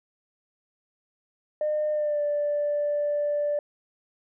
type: tone with pitch glide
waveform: sine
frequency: 606 to 586.4 Hz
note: D#5 to D5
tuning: -46 to -3 cents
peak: -22 dBFS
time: 1.61-3.59 s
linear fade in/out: 2 ms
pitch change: -57 cents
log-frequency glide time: 1.92-2.22 s
effects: tanh soft clip ceiling -19 dBFS